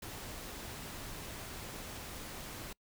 pink noise, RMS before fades -45 dBFS, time 0.02-2.73 s, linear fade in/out 5 ms, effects noise-tail reverb RT60 0.1 s tail -26 dB re dry

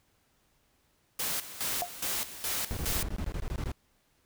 white noise with tremolo, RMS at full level -32 dBFS, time 1.19-3.03 s, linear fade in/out 5 ms, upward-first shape square, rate 2.4 Hz, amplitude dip 75%
sine tone with exponential decay, 708 Hz, F5, 23 cents sharp, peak -25 dBFS, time 1.82-1.91 s, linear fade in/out 0 ms, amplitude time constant 19 ms
brown noise bursts, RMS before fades -33 dBFS, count 13, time 2.71-3.717 s, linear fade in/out 0 ms, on 59 ms, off 20 ms
effects pink hiss -70 dBFS RMS until 4.25 s

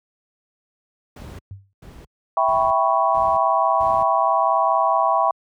brown noise bursts, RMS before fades -35 dBFS, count 5, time 1.16-4.03 s, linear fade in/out 5 ms, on 230 ms, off 430 ms
sine tone with exponential decay, 98 Hz, G2, in tune, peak -28 dBFS, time 1.51-1.73 s, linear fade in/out 0 ms, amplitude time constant 47 ms
sine chord, C# half-diminished seventh, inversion first, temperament equal, 659.3 / 784 / 987.8 / 1108.7 Hz, E5 / G5 / B5 / C#6, 0 / 0 / 0 / 0 cents, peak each -21 dBFS, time 2.37-5.31 s, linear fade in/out 2 ms
effects high-pass 60 Hz 12 dB/octave

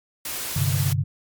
white noise, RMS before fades -30 dBFS, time 0.25-0.93 s, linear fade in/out 5 ms
sine chord, G suspended fourth, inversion none, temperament equal, 98 / 130.81 / 146.83 Hz, G2 / C3 / D3, 0 / 0 / 0 cents, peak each -24 dBFS, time 0.56-1.04 s, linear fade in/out 5 ms
effects MP3 96 kbps

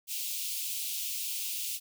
white high-pass noise, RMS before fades -35 dBFS, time 0.07-1.8 s, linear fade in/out 50 ms, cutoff 2500 Hz, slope 48 dB/octave, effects none

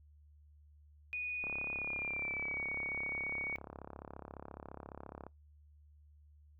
sine tone with pitch glide, 2471 to 2240 Hz, D#7 to C#7, -13 to +18 cents, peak -36 dBFS, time 1.13-3.56 s, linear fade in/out 0 ms, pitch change -169 cents, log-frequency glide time 1.75-2.65 s
click train, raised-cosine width 1 ms, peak -32 dBFS, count 133, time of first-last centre 1.44-5.266 s, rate 34.5 Hz
effects noise-tail reverb RT60 0.2 s tail -26 dB re dry + added 74 Hz sine -59 dBFS peak until 6.59 s

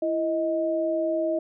sine tone pair together, 333.2 / 629 Hz, E4 / D#5, +19 / +19 cents, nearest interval major seventh, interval 1100 cents, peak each -27 / -24 dBFS, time 0.02-1.39 s, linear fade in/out 5 ms, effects none

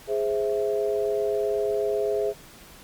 sine chord, Ab augmented, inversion none, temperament equal, 415.3 / 523.3 / 659.3 Hz, Ab4 / C5 / E5, 0 / 0 / 0 cents, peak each -24 / -30 / -29 dBFS, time 0.07-2.34 s, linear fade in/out 50 ms, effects pink hiss -48 dBFS RMS until 2.83 s + Opus 48 kbps

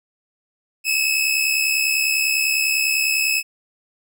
sawtooth tone pair together, 2552 / 2622 Hz, D#7 / E7, +43 / -10 cents, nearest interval unison, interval 47 cents, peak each -17 dBFS, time 0.84-3.43 s, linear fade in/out 50 ms, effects none

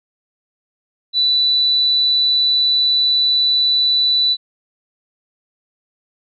sine tone, 3972 Hz, B7, 9 cents sharp, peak -12 dBFS, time 1.13-4.37 s, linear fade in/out 50 ms, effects none

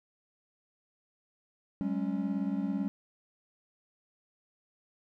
triangle chord, F# suspended second, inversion none, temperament equal with one note detuned, 189.76 / 207.7 / 277.2 Hz, F#3 / G#3 / C#4, +44 / 0 / 0 cents, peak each -32 dBFS, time 1.81-2.88 s, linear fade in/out 0 ms, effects none

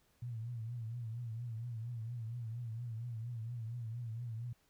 sine tone with vibrato, 116.3 Hz, A#2, 4 cents flat, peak -39 dBFS, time 0.22-4.53 s, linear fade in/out 5 ms, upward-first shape triangle, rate 4.3 Hz, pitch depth 110 cents each way, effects pink hiss -73 dBFS RMS until 4.69 s

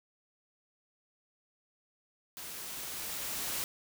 white noise with level ramp, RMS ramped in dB -44 to -35 dBFS, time 2.37-3.64 s, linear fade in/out 0 ms, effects none

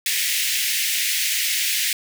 pink high-pass noise, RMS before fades -22 dBFS, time 0.06-1.93 s, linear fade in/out 2 ms, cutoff 1900 Hz, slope 48 dB/octave, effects none

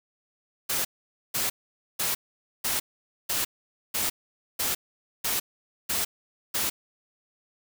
white noise bursts, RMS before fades -27 dBFS, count 10, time 0.69-6.7 s, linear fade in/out 10 ms, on 160 ms, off 490 ms, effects none

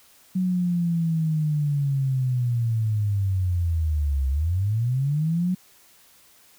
sine linear two-way sweep, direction down then up, 186.6 to 65.6 to 186.6 Hz, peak -20 dBFS, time 0.35-5.55 s, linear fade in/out 10 ms, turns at 4.29 s, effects white hiss -55 dBFS RMS until 6.58 s

